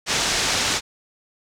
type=low-pass noise; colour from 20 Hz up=white; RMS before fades=-22 dBFS; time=0.06-0.81 s; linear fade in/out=50 ms; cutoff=6800 Hz; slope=24 dB/octave; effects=none